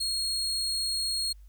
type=tone; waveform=35% pulse; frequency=4284 Hz; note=C8; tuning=40 cents sharp; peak=-26 dBFS; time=0-1.33 s; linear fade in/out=10 ms; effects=added 50 Hz sine -47 dBFS peak until 1.48 s + white hiss -71 dBFS RMS until 1.48 s